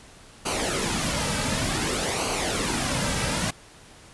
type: noise with flanger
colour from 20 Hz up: pink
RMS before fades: -26 dBFS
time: 0.45-3.51 s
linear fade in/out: 10 ms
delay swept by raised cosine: 0.55 to 2.85 ms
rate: 0.55 Hz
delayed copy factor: -0.6
effects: pink hiss -49 dBFS RMS until 4.13 s + resampled to 24000 Hz